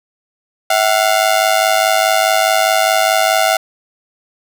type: ring-modulated tone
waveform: sawtooth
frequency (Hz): 704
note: F5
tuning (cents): +14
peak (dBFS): -4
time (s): 0.7-3.57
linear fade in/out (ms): 5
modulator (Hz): 52.4
effects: none